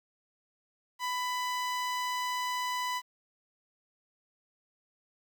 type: tone with notch filter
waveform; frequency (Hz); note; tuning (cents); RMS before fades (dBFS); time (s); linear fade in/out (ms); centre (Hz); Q
sawtooth; 996; B5; +14; -33; 0.99-3.02; 50; 11000; 1.2
effects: 10-bit